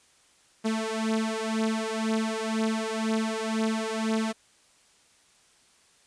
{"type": "beating tone pair", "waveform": "sawtooth", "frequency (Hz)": [220, 222], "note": ["A3", "A3"], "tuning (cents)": [0, 16], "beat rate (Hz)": 2, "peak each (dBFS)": -25, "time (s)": [0.64, 4.33], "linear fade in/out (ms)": 20, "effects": ["white hiss -61 dBFS RMS until 6.06 s", "resampled to 22050 Hz"]}